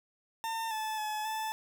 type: tone with pitch steps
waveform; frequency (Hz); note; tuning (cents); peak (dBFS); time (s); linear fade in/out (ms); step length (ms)
40% pulse; 904 / 870 / 855 / 875; A5 / A5 / A5 / A5; +47 / -20 / -50 / -10; -32; 0.44-1.52; 0; 270
effects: none